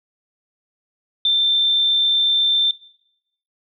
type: tone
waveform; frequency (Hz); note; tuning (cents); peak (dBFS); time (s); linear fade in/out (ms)
sine; 3566; A7; +22; -14; 1.25-2.71; 2
effects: noise-tail reverb RT60 0.8 s tail -19 dB re dry